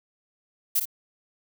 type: noise with echo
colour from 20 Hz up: violet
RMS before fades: -22 dBFS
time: 0.75-0.8 s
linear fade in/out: 10 ms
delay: 55 ms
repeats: 1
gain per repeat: -7 dB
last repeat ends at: 0.855 s
effects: none